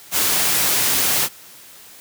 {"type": "noise", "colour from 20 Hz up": "white", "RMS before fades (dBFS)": -18, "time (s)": [0.11, 1.29], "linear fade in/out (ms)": 50, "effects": ["white hiss -43 dBFS RMS until 2 s", "high-pass 80 Hz 12 dB/octave"]}